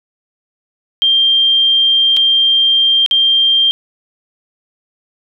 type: tone with dropouts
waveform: sine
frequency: 3180 Hz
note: G7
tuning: 24 cents sharp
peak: -8 dBFS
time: 1.02-3.71 s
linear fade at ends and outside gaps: 0 ms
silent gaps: 2.166-2.17 / 3.062-3.111 s
effects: none